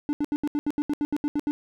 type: tone bursts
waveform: triangle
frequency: 293.7 Hz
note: D4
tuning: in tune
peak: -20 dBFS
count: 13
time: 0.09-1.51 s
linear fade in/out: 0 ms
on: 40 ms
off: 75 ms
effects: none